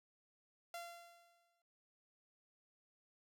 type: tone with exponential decay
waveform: sawtooth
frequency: 687 Hz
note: F5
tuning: 29 cents flat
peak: -40 dBFS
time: 0.74-1.62 s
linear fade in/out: 2 ms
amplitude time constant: 190 ms
effects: none